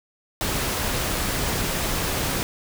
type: noise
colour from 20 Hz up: pink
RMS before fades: -25 dBFS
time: 0.41-2.43 s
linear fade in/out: 0 ms
effects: none